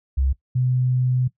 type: tone pair in turn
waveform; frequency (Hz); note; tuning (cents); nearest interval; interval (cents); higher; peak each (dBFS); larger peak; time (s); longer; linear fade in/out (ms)
sine; 66.8 / 126.72; C2 / B2; +36 / +45; major seventh; 1109; second; -17; neither; 0.17-0.33 / 0.55-1.28; second; 10
effects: noise-tail reverb RT60 0.1 s tail -17 dB re dry